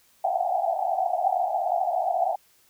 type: band-pass noise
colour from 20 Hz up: white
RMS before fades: -25 dBFS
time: 0.24-2.36 s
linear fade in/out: 5 ms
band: 670 to 780 Hz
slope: 96 dB/octave
effects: white hiss -61 dBFS RMS until 2.69 s